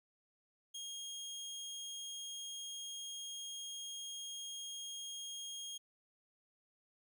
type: tone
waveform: 25% pulse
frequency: 3251 Hz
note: G#7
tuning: 38 cents flat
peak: -40 dBFS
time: 0.74-5.78 s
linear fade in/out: 10 ms
effects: none